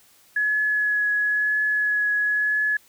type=tone with vibrato; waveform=sine; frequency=1692 Hz; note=G#6; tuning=32 cents sharp; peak=-19 dBFS; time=0.36-2.77 s; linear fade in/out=5 ms; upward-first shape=triangle; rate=0.99 Hz; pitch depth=15 cents each way; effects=white hiss -56 dBFS RMS until 2.88 s